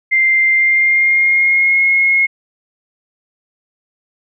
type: tone with pitch glide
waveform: sine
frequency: 2093 to 2161 Hz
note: C7 to C#7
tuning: 0 to -45 cents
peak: -9 dBFS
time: 0.11-2.27 s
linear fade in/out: 20 ms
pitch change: +55 cents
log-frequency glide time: 0.53-1.81 s
effects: none